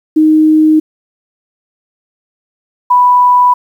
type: tone pair in turn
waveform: sine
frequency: 311.1 / 987.7 Hz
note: D#4 / B5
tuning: 0 / 0 cents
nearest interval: octave + minor sixth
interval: 2000 cents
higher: second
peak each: -4 dBFS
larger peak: neither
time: 0.16-0.8 / 2.9-3.54 s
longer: neither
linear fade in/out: 10 ms
effects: 7-bit